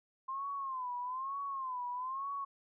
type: tone with vibrato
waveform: sine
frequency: 1046.5 Hz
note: C6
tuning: in tune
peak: -36 dBFS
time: 0.28-2.45 s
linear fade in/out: 10 ms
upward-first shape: sine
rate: 1.1 Hz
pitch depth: 120 cents each way
effects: none